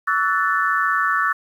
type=chord; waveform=sine; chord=F# minor seventh; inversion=second; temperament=equal with one note detuned; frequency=1133.3 / 1318.5 / 1480 / 1760 Hz; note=C#6 / E6 / F#6 / A6; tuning=+38 / 0 / 0 / 0 cents; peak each=-22 / -22 / -23 / -22 dBFS; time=0.07-1.33 s; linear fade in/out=10 ms; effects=8-bit